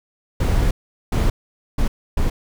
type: noise bursts at uneven times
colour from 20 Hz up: brown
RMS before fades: -17 dBFS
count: 4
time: 0.4-0.71 / 1.12-1.3 / 1.78-1.88 / 2.17-2.3 s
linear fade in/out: 5 ms
effects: none